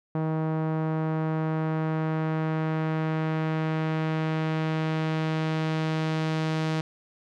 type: tone with low-pass filter sweep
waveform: sawtooth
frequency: 158.2 Hz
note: D#3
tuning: 29 cents sharp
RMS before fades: -27 dBFS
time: 0.15-6.81 s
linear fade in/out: 2 ms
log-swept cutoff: 1000 to 4800 Hz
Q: 0.88
effects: none